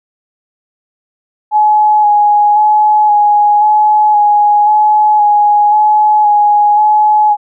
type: tone with vibrato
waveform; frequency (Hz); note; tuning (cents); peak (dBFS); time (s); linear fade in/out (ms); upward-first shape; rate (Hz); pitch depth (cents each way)
sine; 840; G#5; +19; -5; 1.51-7.37; 50; square; 0.95; 17
effects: none